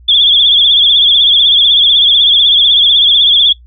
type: tone with vibrato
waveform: sine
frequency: 3400 Hz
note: G#7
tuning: 40 cents sharp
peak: -4 dBFS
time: 0.08-3.53 s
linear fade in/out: 10 ms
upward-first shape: triangle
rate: 16 Hz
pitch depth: 97 cents each way
effects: noise-tail reverb RT60 0.1 s tail -18 dB re dry + added 60 Hz sine -36 dBFS peak until 3.66 s